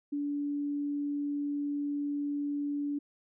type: tone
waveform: sine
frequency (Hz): 288.4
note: D4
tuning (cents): -31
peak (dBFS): -30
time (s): 0.12-2.99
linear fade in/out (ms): 10
effects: none